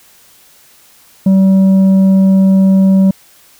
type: tone with tanh clipping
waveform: sine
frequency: 191.7 Hz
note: G3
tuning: 38 cents flat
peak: -6 dBFS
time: 1.26-3.11 s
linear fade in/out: 5 ms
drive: 5 dB
effects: white hiss -45 dBFS RMS until 3.59 s